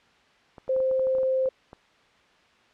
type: clicks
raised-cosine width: 1 ms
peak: -29 dBFS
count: 12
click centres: 0.582 / 0.68 / 0.764 / 0.803 / 0.913 / 0.995 / 1.07 / 1.151 / 1.184 / 1.232 / 1.458 / 1.731 s
type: tone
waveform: sine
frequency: 523.3 Hz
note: C5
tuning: in tune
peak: -21 dBFS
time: 0.69-1.49 s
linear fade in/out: 5 ms
effects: white hiss -59 dBFS RMS until 2.73 s + low-pass 3000 Hz 12 dB/octave